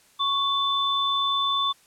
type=tone pair together; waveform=sine; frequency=1108.7 / 3520 Hz; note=C#6 / A7; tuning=0 / 0 cents; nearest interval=octave + minor sixth; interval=2000 cents; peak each=-24 dBFS; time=0.19-1.73 s; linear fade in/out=20 ms; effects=white hiss -58 dBFS RMS until 1.86 s + low-pass 11000 Hz 12 dB/octave